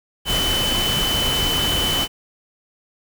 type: tone in noise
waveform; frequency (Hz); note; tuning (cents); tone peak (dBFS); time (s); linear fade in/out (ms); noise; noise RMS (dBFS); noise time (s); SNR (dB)
sine; 3025; F#7; +38; -20; 0.25-2.08; 50; pink; -23; 0.25-2.08; 0
effects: none